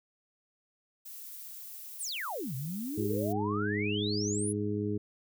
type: noise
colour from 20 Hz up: violet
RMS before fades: -45 dBFS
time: 1.05-3.33 s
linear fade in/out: 10 ms
type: exponential two-way sweep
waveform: sine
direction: down then up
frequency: 11000 to 123.47 to 11000 Hz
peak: -34 dBFS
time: 1.99-4.53 s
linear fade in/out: 20 ms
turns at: 2.55 s
type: harmonic tone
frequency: 103.8 Hz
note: G#2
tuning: in tune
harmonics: 1 / 2 / 3 / 4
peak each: -35 / -35 / -35 / -35 dBFS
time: 2.97-4.98 s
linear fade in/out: 10 ms
effects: none